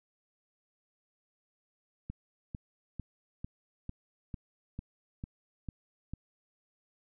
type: click train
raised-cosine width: 5 ms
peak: -26 dBFS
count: 10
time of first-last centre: 2.1-6.136 s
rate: 2.23 Hz
effects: none